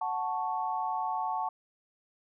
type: chord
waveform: sine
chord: F# minor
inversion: none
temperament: equal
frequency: 740 / 880 / 1108.7 Hz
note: F#5 / A5 / C#6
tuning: 0 / 0 / 0 cents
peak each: -34 / -32 / -36 dBFS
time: 0.01-1.49 s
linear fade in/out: 5 ms
effects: none